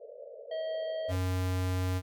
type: band-pass noise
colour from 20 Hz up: white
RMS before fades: -46 dBFS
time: 0-1.16 s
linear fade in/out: 5 ms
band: 460 to 610 Hz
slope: 96 dB/octave
type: harmonic tone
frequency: 640 Hz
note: D#5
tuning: 49 cents sharp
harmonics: 1 / 3 / 5 / 7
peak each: -32 / -51 / -49 / -59 dBFS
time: 0.51-1.12 s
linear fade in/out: 5 ms
type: tone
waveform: square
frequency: 92.1 Hz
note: F#2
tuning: 7 cents flat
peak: -29 dBFS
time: 1.08-2.02 s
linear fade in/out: 50 ms
effects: none